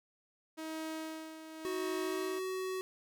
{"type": "tone with tremolo", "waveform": "sawtooth", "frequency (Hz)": 317.6, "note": "D#4", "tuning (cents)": 36, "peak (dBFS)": -34, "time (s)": [0.57, 2.4], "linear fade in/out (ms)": 20, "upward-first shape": "sine", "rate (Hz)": 0.87, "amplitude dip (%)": 65}
{"type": "tone with pitch glide", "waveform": "square", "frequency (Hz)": [370, 374.9], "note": ["F#4", "F#4"], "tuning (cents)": [0, 23], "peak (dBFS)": -36, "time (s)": [1.65, 2.81], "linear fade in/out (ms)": 0, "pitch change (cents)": 23, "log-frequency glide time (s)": [2.01, 2.18]}
{"effects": []}